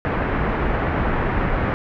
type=low-pass noise; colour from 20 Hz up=pink; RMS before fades=-21 dBFS; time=0.05-1.74 s; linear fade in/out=0 ms; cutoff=2000 Hz; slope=24 dB/octave; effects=none